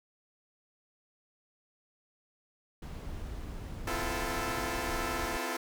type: noise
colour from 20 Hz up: brown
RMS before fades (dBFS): -40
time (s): 2.82-5.37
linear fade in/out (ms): 5
type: chord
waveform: 10% pulse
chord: F major seventh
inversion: second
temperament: equal with one note detuned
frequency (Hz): 255.7 / 329.6 / 349.2 / 440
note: C4 / E4 / F4 / A4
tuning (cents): -40 / 0 / 0 / 0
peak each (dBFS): -30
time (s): 3.87-5.57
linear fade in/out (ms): 5
effects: none